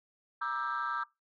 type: chord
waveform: sine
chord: E half-diminished seventh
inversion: second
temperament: just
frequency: 949.3 / 1186.7 / 1318.5 / 1582.2 Hz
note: Bb5 / D6 / E6 / G6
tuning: +31 / +18 / 0 / +16 cents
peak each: -37 / -35 / -34 / -37 dBFS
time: 0.41-1.04 s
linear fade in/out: 10 ms
effects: noise-tail reverb RT60 0.2 s tail -22 dB re dry + tanh soft clip ceiling -26 dBFS